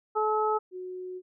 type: harmonic tone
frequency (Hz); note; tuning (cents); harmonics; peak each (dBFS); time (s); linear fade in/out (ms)
430; A4; -40; 1 / 2 / 3; -27 / -28 / -29; 0.15-0.59; 20
type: tone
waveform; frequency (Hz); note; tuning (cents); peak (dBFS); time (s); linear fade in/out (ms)
sine; 367; F#4; -14; -35; 0.71-1.22; 50
effects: none